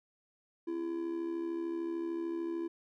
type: tone with amplitude modulation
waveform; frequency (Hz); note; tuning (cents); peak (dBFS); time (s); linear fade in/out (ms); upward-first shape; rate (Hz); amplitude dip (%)
triangle; 336.2; E4; +34; -29; 0.67-2.68; 10; sine; 73.4; 60
effects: none